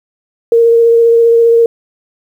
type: tone with vibrato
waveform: sine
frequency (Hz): 463.5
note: A#4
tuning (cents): -10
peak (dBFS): -4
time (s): 0.52-1.66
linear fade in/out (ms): 2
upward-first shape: sine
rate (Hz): 15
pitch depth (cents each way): 13
effects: 7-bit